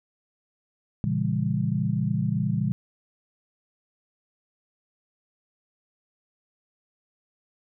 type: chord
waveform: sine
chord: A# diminished seventh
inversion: none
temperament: just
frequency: 116.54 / 139.85 / 167.82 / 201.4 Hz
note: A#2 / C#3 / E3 / G3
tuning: 0 / +16 / +31 / +47 cents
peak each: -28 dBFS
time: 1.04-2.72 s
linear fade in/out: 0 ms
effects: none